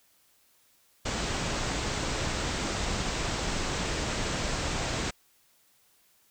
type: low-pass noise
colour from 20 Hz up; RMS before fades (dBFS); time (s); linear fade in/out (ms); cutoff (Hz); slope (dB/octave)
pink; -31; 1.05-5.11; 10; 8200; 96
effects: white hiss -65 dBFS RMS until 6.3 s